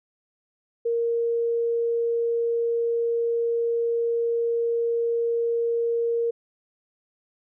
sine tone, 466.2 Hz, A#4, in tune, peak -21 dBFS, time 0.85-6.31 s, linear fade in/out 10 ms, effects none

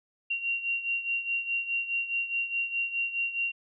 sine beating tone pair, 2756 / 2760.8 Hz, F7 / F7, -24 / -21 cents, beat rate 4.8 Hz, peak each -29 / -34 dBFS, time 0.3-3.52 s, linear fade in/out 10 ms, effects none

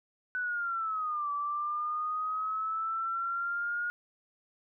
sine linear two-way sweep, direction down then up, 1501 to 1153 to 1436 Hz, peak -30 dBFS, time 0.35-3.9 s, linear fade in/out 0 ms, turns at 1.31 s, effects none

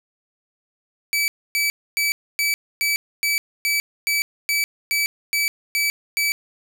sawtooth tone bursts, 2300 Hz, D7, 37 cents flat, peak -15 dBFS, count 13, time 1.13-6.32 s, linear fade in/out 0 ms, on 150 ms, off 270 ms, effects none

